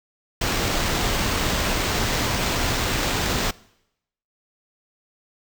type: noise with sample-and-hold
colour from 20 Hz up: pink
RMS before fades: -23 dBFS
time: 0.41-3.51 s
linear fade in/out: 5 ms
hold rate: 11025 Hz
effects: noise-tail reverb RT60 0.8 s tail -22 dB re dry